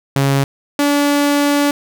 sawtooth tone pair in turn, 137.9 / 287.8 Hz, C#3 / D4, -9 / -35 cents, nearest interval octave + minor second, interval 1274 cents, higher second, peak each -8 dBFS, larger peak neither, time 0.16-0.44 / 0.79-1.71 s, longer second, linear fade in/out 2 ms, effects none

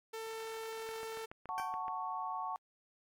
sawtooth tone, 446.4 Hz, A4, 25 cents sharp, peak -37 dBFS, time 0.13-1.26 s, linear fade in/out 10 ms
click train, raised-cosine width 0.5 ms, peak -33 dBFS, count 8, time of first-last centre 0.89-1.882 s, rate 7.06 Hz
sine chord, F# minor, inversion none, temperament just, 740 / 888 / 1110 Hz, F#5 / A5 / C#6, 0 / +16 / +2 cents, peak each -42 / -41 / -40 dBFS, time 1.49-2.56 s, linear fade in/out 0 ms
20% pulse tone with exponential decay, 777 Hz, G5, 16 cents flat, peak -33 dBFS, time 1.58-1.82 s, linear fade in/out 0 ms, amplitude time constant 52 ms
effects AAC 64 kbps

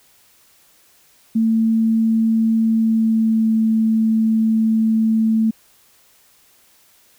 sine tone with pitch glide, 224.1 to 221.8 Hz, A3 to A3, +32 to +14 cents, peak -13 dBFS, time 1.35-5.51 s, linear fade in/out 10 ms, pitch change -18 cents, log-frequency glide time 2.67-3.56 s, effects white hiss -54 dBFS RMS until 7.18 s

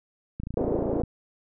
click train, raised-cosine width 5 ms, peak -21 dBFS, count 19, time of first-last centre 0.4-1.036 s, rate 28.3 Hz
white band-pass noise, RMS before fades -27 dBFS, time 0.57-1.02 s, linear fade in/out 2 ms, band 230 to 530 Hz, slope 24 dB/octave
effects none

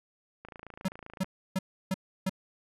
click train, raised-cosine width 0.5 ms, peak -29 dBFS, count 23, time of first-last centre 0.45-1.244 s, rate 27.7 Hz
square tone bursts, 189.1 Hz, F#3, 38 cents sharp, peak -27 dBFS, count 5, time 0.85-2.295 s, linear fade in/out 5 ms, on 33 ms, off 320 ms
effects resampled to 32000 Hz

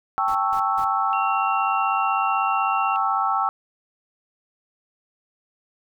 sine chord, A dominant seventh, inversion third, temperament equal, 784 / 880 / 1108.7 / 1318.5 Hz, G5 / A5 / C#6 / E6, 0 / 0 / 0 / 0 cents, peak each -24 / -27 / -26 / -23 dBFS, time 0.18-3.49 s, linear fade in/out 0 ms
pink noise bursts, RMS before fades -42 dBFS, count 3, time 0.28-0.844 s, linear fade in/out 0 ms, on 68 ms, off 180 ms
sine tone, 2750 Hz, F7, 27 cents flat, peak -31 dBFS, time 1.13-2.96 s, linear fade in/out 0 ms
effects none

